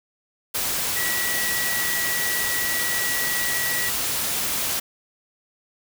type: tone in noise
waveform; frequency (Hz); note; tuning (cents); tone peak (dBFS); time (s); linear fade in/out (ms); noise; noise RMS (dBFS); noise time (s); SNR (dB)
sine; 1935; B6; -36; -26; 0.96-3.9; 10; white; -25; 0.54-4.8; -4
effects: none